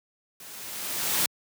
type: noise with level ramp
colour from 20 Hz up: white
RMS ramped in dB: -45 to -23 dBFS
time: 0.4-1.26 s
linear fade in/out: 2 ms
effects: high-pass 100 Hz 12 dB/octave